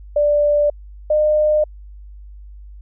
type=tone pair in turn; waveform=sine; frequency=588 / 607.3 Hz; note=D5 / D#5; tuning=+2 / -42 cents; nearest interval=minor second; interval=56 cents; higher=second; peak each=-12 dBFS; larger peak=neither; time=0.16-0.7 / 1.1-1.64 s; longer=neither; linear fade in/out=5 ms; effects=added 50 Hz sine -35 dBFS peak until 2.81 s